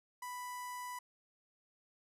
sawtooth tone with notch filter, 990 Hz, B5, 4 cents sharp, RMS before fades -44 dBFS, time 0.22-0.99 s, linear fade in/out 5 ms, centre 3500 Hz, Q 0.95, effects resampled to 32000 Hz

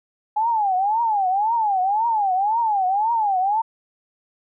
sine tone with vibrato, 830.6 Hz, G#5, in tune, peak -17 dBFS, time 0.36-3.62 s, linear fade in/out 10 ms, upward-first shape triangle, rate 1.9 Hz, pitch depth 240 cents each way, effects none

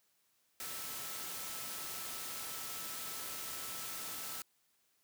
sine tone in noise, 1314 Hz, E6, 6 cents flat, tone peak -54 dBFS, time 0.6-4.42 s, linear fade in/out 2 ms, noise white, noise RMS -43 dBFS, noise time 0.6-4.42 s, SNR -14 dB, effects white hiss -75 dBFS RMS until 5.03 s + high-pass 80 Hz 12 dB/octave

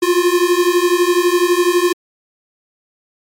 square beating tone pair, 347.6 / 359.6 Hz, F4 / F#4, -8 / -49 cents, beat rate 12 Hz, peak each -15 dBFS, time 0.02-1.93 s, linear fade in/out 10 ms, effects MP3 64 kbps

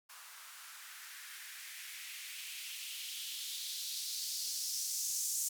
violet noise with band-pass filter sweep, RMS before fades -42 dBFS, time 0.09-5.49 s, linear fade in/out 10 ms, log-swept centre 1100 to 6900 Hz, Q 2.4, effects none

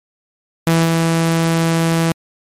sawtooth tone with level steps, 164.9 Hz, E3, 1 cent sharp, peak -7 / -9 dBFS, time 0.67-2.12 s, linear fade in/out 0 ms, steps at 0.84 s, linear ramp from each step 20 ms, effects MP3 64 kbps

